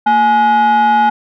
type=tone with frequency modulation; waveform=sine; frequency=840 Hz; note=G#5; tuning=19 cents sharp; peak=-5 dBFS; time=0.06-1.1 s; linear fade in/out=10 ms; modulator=610 Hz; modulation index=0.53; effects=tanh soft clip ceiling -7 dBFS